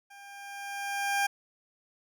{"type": "tone with level ramp", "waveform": "20% pulse", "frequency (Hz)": 800, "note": "G5", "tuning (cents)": 35, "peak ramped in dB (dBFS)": [-44, -19], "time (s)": [0.1, 1.27], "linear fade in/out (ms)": 10, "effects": []}